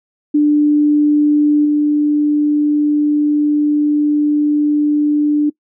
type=tone with level steps; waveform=sine; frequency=296.4 Hz; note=D4; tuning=16 cents sharp; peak=-8 / -10 dBFS; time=0.34-5.5 s; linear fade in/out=10 ms; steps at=1.65 s; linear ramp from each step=5 ms; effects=noise-tail reverb RT60 0.1 s tail -22 dB re dry